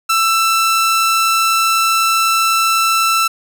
sawtooth tone, 1332 Hz, E6, 18 cents sharp, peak -8 dBFS, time 0.09-3.28 s, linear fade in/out 10 ms, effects none

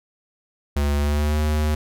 square tone with pitch glide, 72.1 to 76.04 Hz, D2 to D#2, -31 to -39 cents, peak -19 dBFS, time 0.76-1.75 s, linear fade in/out 5 ms, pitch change +92 cents, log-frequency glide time 0.96-1.4 s, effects none

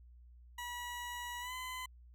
20% pulse tone with pitch glide, 969 to 1017.2 Hz, B5 to C6, -33 to -49 cents, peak -36 dBFS, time 0.58-1.86 s, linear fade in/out 5 ms, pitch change +84 cents, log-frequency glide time 1.4-1.53 s, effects added 60 Hz sine -55 dBFS peak until 2.14 s

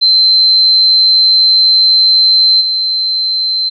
sine tone with level steps, 4096 Hz, C8, 38 cents flat, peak -5 / -11 dBFS, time 0.01-3.7 s, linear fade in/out 20 ms, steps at 2.6 s, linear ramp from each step 20 ms, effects none

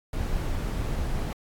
brown noise, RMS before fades -28 dBFS, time 0.13-1.33 s, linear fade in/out 2 ms, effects AAC 64 kbps

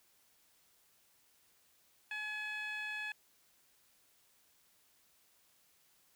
15% pulse tone with band-pass filter, 849 Hz, G#5, 38 cents sharp, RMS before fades -41 dBFS, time 2.11-3.12 s, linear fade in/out 2 ms, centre 2100 Hz, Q 2.8, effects white hiss -70 dBFS RMS until 6.15 s

